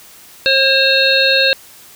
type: harmonic tone with a mistuned harmonic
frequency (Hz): 537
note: C5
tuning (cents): +45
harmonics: 1 / 3 / 5 / 7 / 8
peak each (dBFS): -16 / -16 / -16 / -16 / -16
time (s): 0.46-1.53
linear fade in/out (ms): 0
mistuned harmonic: 8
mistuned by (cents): -24
effects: white hiss -41 dBFS RMS until 1.95 s